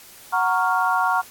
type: chord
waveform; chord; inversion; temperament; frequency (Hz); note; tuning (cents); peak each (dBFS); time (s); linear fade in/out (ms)
sine; Gb major seventh; none; equal; 740 / 932.3 / 1108.7 / 1396.9; Gb5 / Bb5 / Db6 / F6; 0 / 0 / 0 / 0; -23; 0.32-1.22; 20
effects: white hiss -45 dBFS RMS until 1.3 s + AAC 64 kbps